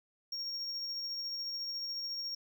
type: tone with tremolo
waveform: triangle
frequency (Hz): 5560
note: F8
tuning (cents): -9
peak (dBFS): -34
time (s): 0.32-2.35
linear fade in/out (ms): 5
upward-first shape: sine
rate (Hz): 14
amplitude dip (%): 25
effects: none